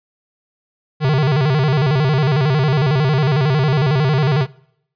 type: tone with vibrato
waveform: square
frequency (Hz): 142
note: C#3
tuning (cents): +42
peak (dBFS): -13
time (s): 1-4.47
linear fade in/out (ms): 50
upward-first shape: square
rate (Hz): 11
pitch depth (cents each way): 140
effects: noise-tail reverb RT60 0.7 s tail -23 dB re dry + resampled to 11025 Hz